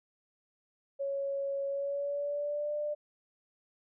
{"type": "tone with pitch glide", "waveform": "sine", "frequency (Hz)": [554.4, 594.2], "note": ["C#5", "D5"], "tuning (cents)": [0, 20], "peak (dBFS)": -31, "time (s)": [0.99, 2.95], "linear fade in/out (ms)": 20, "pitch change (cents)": 120, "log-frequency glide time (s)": [1.67, 2.73], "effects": []}